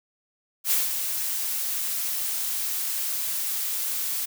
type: noise with ADSR envelope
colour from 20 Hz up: blue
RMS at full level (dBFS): -21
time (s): 0.64-4.26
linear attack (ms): 75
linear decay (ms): 170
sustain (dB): -7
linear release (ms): 16
effects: none